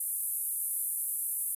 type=band-pass noise; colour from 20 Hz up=white; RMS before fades=-33 dBFS; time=0-1.55 s; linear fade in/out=5 ms; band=9500 to 13000 Hz; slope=48 dB/octave; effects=resampled to 32000 Hz